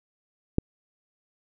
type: click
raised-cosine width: 3 ms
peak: -8 dBFS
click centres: 0.584 s
effects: none